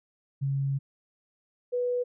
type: tone pair in turn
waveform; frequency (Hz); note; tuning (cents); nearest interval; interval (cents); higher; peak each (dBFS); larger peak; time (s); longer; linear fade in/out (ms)
sine; 137.6 / 491.6; C#3 / B4; -12 / -8; octave + minor seventh; 2204; second; -25 / -25; neither; 0.41-0.79 / 1.72-2.04; first; 20
effects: none